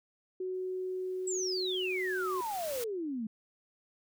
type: tone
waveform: sine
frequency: 370.9 Hz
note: F#4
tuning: 4 cents sharp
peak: -33 dBFS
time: 0.4-2.41 s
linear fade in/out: 5 ms
type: noise with exponential growth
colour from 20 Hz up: white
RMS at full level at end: -40 dBFS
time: 0.54-2.84 s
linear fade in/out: 2 ms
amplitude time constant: 500 ms
type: exponential sweep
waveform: sine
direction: down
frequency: 7860 to 210 Hz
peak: -33 dBFS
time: 1.27-3.27 s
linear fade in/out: 5 ms
effects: none